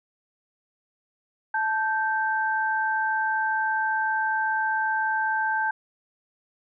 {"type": "tone pair together", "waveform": "sine", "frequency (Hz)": [876.3, 1564], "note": ["A5", "G6"], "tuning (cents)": [-7, -4], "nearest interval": "minor seventh", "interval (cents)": 1003, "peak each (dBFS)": -25, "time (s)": [1.54, 5.71], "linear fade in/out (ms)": 5, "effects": []}